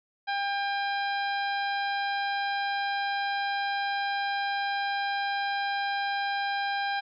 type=harmonic tone with a mistuned harmonic; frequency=800 Hz; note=G5; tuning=35 cents sharp; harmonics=1 / 2 / 3 / 4 / 5 / 6; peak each=-29 / -32 / -39 / -41 / -40 / -46 dBFS; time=0.27-7.01 s; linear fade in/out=20 ms; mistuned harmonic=6; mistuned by=+57 cents; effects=none